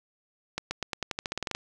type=accelerating click train; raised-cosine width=0.2 ms; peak=-13 dBFS; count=14; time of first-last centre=0.58-1.55 s; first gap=130 ms; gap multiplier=0.9; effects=none